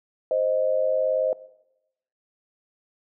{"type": "tone pair together", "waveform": "sine", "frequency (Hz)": [523.3, 622.3], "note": ["C5", "D#5"], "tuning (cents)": [0, 0], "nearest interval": "minor third", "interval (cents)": 300, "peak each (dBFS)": [-22, -23], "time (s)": [0.31, 1.33], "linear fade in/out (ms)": 2, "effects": ["noise-tail reverb RT60 0.9 s tail -19 dB re dry"]}